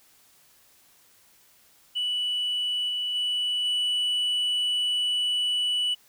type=tone with level steps; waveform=sine; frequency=2960 Hz; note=F#7; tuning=in tune; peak=-23 / -25 / -22 / -20 dBFS; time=1.95-5.95 s; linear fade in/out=20 ms; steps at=2.88 / 3.14 / 3.64 s; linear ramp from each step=20 ms; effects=tanh soft clip ceiling -22 dBFS + white hiss -59 dBFS RMS until 6.08 s